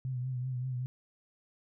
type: tone with vibrato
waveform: sine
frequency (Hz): 127.2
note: C3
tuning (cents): -48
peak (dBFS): -32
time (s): 0.05-0.86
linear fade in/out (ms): 0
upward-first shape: triangle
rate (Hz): 5.2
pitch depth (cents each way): 63
effects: none